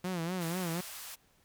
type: tone with vibrato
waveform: sawtooth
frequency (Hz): 174.61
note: F3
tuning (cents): 0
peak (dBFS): -29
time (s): 0.04-0.81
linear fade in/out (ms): 5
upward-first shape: sine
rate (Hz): 4.1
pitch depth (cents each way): 120
type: band-pass noise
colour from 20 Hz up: white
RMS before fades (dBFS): -45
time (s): 0.4-1.16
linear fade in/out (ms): 20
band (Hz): 620 to 16000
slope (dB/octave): 24
effects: pink hiss -68 dBFS RMS until 1.44 s